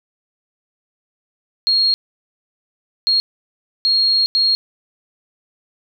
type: tone bursts at uneven times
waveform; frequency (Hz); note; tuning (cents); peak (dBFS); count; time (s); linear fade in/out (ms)
sine; 4269; C8; +34; -12; 4; 1.67-1.94 / 3.07-3.2 / 3.85-4.26 / 4.35-4.55; 0
effects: none